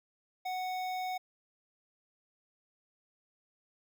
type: tone with notch filter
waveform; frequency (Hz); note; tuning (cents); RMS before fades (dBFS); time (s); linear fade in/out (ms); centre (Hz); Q
square; 740; F#5; 0; -36; 0.45-1.18; 10; 9500; 0.7
effects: none